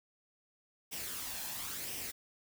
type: noise with flanger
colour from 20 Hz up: white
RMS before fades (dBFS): -41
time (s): 0.91-2.12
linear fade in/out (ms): 20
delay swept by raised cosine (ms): 0.35 to 1.2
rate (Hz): 0.97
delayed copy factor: +0.5
effects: none

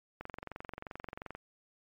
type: click train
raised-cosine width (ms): 0.5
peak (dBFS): -26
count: 27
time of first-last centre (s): 0.21-1.35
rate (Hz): 22.8
effects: MP3 64 kbps

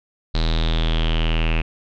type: tone with low-pass filter sweep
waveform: square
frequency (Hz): 40.42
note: E1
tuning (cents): -33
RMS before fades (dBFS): -19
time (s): 0.34-1.62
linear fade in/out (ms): 10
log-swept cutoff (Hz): 4100 to 2600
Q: 8.1
effects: none

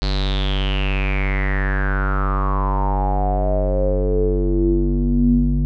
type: tone with low-pass filter sweep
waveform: square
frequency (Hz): 48.52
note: G1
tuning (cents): -17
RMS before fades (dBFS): -18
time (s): 0.02-5.65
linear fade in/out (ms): 0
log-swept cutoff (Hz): 4300 to 200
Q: 9.3
effects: none

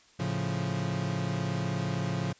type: chord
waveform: 40% pulse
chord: A augmented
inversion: none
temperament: equal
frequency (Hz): 110 / 138.59 / 174.61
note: A2 / C#3 / E#3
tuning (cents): 0 / 0 / 0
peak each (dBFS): -34 / -32 / -32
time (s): 0.19-2.33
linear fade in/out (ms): 10
effects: white hiss -60 dBFS RMS until 2.39 s + resampled to 16000 Hz

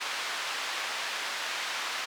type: band-pass noise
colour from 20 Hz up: pink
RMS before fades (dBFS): -34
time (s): 0-2.06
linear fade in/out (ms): 20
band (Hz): 1100 to 4700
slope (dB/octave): 12
effects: none

